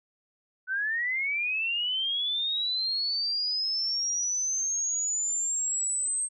sine linear sweep, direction up, 1489 to 8372 Hz, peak -26 dBFS, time 0.67-6.29 s, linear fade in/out 50 ms, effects none

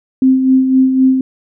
sine tone with tremolo, 261.6 Hz, C4, in tune, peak -5 dBFS, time 0.22-1.21 s, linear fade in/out 2 ms, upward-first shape sine, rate 3.9 Hz, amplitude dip 50%, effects none

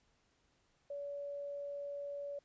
sine tone, 570 Hz, C#5, 48 cents sharp, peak -40 dBFS, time 0.9-2.39 s, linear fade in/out 5 ms, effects pink hiss -75 dBFS RMS until 2.44 s + resampled to 16000 Hz

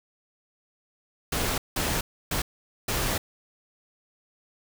pink noise bursts at uneven times, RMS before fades -27 dBFS, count 4, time 1.32-1.58 / 1.76-2.01 / 2.31-2.42 / 2.88-3.18 s, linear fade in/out 5 ms, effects none

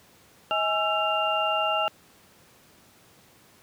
sine tone cluster, 638 / 832 / 1340 / 2792 Hz, D#5 / G#5 / E6 / F7, +43 / +3 / +28 / -1 cents, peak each -28 dBFS, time 0.51-1.88 s, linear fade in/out 0 ms, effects pink hiss -56 dBFS RMS until 3.62 s + high-pass 100 Hz 12 dB/octave

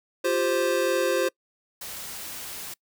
square chord, F suspended second, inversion none, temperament equal, 349.2 / 392 / 523.3 Hz, F4 / G4 / C5, 0 / 0 / 0 cents, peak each -28 / -29 / -25 dBFS, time 0.24-1.29 s, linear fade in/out 10 ms
white noise, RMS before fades -37 dBFS, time 1.81-2.74 s, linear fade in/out 5 ms
effects noise-tail reverb RT60 0.1 s tail -25 dB re dry

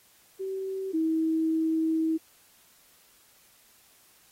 sine tone pair in turn, 383.5 / 321 Hz, G4 / E4, -38 / -46 cents, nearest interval minor third, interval 308 cents, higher first, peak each -30 / -23 dBFS, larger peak second, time 0.39-0.93 / 0.93-2.18 s, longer second, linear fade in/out 20 ms, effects white hiss -60 dBFS RMS until 4.31 s + AAC 48 kbps

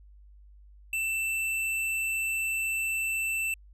square tone, 2666 Hz, E7, 19 cents sharp, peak -28 dBFS, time 0.93-3.54 s, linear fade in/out 2 ms, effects added 50 Hz sine -50 dBFS peak until 3.73 s + resampled to 32000 Hz

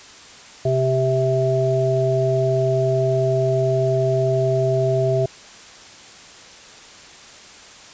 harmonic tone, 130.81 Hz, C3, in tune, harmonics 1 / 3 / 5, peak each -20 / -21 / -20 dBFS, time 0.65-5.26 s, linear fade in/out 5 ms, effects white hiss -42 dBFS RMS until 7.93 s + resampled to 16000 Hz

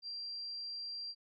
sine tone, 4733 Hz, D8, 13 cents sharp, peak -40 dBFS, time 0.02-1.15 s, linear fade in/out 50 ms, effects none

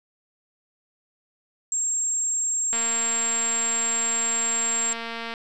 sine tone, 7490 Hz, A#8, 7 cents sharp, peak -22 dBFS, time 1.72-4.93 s, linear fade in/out 2 ms
click train, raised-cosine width 0.3 ms, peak -17 dBFS, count 601, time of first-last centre 2.73-5.339 s, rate 230 Hz
effects none

